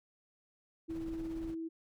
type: tone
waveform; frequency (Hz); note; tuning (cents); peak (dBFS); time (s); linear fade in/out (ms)
sine; 326.5; E4; -17; -37; 0.88-1.69; 20
type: noise with tremolo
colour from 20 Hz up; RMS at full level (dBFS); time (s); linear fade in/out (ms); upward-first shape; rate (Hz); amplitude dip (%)
brown; -45; 0.89-1.55; 20; triangle; 17; 55
effects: none